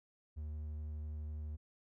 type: tone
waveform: triangle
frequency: 76 Hz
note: D#2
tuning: 40 cents flat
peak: -38 dBFS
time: 0.36-1.57 s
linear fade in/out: 20 ms
effects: none